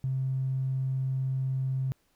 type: tone with tanh clipping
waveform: triangle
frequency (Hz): 132.1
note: C3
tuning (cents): +17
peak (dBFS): -26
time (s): 0.04-1.92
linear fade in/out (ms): 0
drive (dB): 2
effects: pink hiss -70 dBFS RMS until 2.15 s